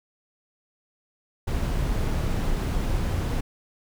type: noise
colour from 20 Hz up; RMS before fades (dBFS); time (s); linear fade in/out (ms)
brown; -25; 1.47-3.41; 10
effects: none